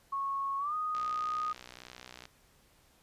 sine tone with pitch glide, 1100 to 1241.9 Hz, C#6 to D#6, -14 to -4 cents, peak -31 dBFS, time 0.12-1.53 s, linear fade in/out 10 ms, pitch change +210 cents, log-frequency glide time 0.58-0.75 s
click train, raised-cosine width 0.2 ms, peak -29 dBFS, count 82, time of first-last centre 0.95-2.254 s, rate 62.1 Hz
effects pink hiss -65 dBFS RMS until 3.02 s + resampled to 32000 Hz

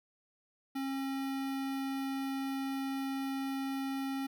square tone with notch filter, 270.4 Hz, C#4, 43 cents flat, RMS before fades -36 dBFS, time 0.75-4.27 s, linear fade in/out 10 ms, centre 7300 Hz, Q 1.5, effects none

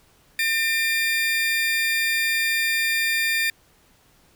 35% pulse tone pair together, 1809 / 2388 Hz, A6 / D7, +48 / +28 cents, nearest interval perfect fourth, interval 480 cents, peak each -21 dBFS, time 0.39-3.5 s, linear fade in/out 2 ms, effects pink hiss -58 dBFS RMS until 4.35 s

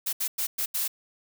blue noise bursts at uneven times, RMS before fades -28 dBFS, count 5, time 0.06-0.13 / 0.2-0.28 / 0.38-0.47 / 0.58-0.66 / 0.74-0.88 s, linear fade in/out 10 ms, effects none

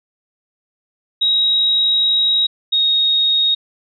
sine tone pair in turn, 3812 / 3744 Hz, A#7 / A#7, +38 / +7 cents, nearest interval unison, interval 31 cents, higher first, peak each -12 dBFS, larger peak neither, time 1.21-2.47 / 2.72-3.55 s, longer first, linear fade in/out 10 ms, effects none

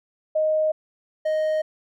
sine / triangle tone pair in turn, 622.3 / 622.3 Hz, D#5 / D#5, 0 / 0 cents, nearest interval unison, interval 0 cents, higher neither, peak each -18 dBFS, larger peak neither, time 0.35-0.72 / 1.25-1.62 s, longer neither, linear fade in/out 10 ms, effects none

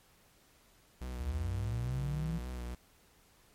45% pulse tone with vibrato, 61.6 Hz, B1, 4 cents flat, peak -38 dBFS, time 1.01-2.75 s, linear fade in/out 5 ms, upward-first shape sine, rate 3.5 Hz, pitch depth 40 cents each way
sine linear sweep, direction up, 65.41 to 169.3 Hz, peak -33 dBFS, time 1.2-2.39 s, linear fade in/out 10 ms
effects pink hiss -65 dBFS RMS until 3.54 s + MP3 64 kbps

